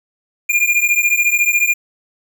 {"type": "beating tone pair", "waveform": "square", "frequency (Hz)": [2404, 2418], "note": ["D7", "D7"], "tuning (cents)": [40, 50], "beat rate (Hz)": 14, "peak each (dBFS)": -16, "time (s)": [0.49, 1.74], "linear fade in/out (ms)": 10, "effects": []}